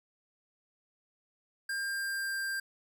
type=tone with pitch glide; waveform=square; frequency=1600 to 1587.1 Hz; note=G6 to G6; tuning=+35 to +21 cents; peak=-33 dBFS; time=1.69-2.6 s; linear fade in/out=5 ms; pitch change=-14 cents; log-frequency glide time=1.81-2.38 s; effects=none